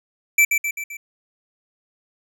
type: tone with echo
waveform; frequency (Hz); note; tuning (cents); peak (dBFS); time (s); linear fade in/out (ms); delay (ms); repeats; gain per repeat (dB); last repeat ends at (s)
square; 2328; D7; -16; -12; 0.38-0.45; 5; 130; 4; -5; 0.97
effects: none